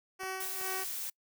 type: tone with tremolo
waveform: 10% pulse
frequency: 378 Hz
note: F#4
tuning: 37 cents sharp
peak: -27 dBFS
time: 0.19-0.85 s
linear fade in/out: 20 ms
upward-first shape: sine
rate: 2.3 Hz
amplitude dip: 75%
type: clicks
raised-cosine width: 0.5 ms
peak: -31 dBFS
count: 2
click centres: 0.234 / 0.613 s
type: noise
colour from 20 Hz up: blue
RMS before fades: -38 dBFS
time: 0.4-1.1 s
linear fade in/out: 5 ms
effects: noise-tail reverb RT60 0.1 s tail -26 dB re dry